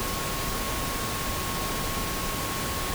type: tone in noise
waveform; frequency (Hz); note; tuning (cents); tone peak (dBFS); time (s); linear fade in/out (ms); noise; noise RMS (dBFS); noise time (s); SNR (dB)
sine; 1091; C#6; -28; -36; 0-2.94; 0; pink; -30; 0-2.94; -9
effects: none